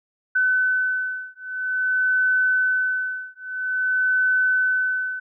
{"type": "beating tone pair", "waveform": "sine", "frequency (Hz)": [1511, 1511.5], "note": ["F#6", "F#6"], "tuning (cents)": [36, 36], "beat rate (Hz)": 0.5, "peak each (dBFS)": -22, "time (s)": [0.35, 5.2], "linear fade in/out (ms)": 10, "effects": []}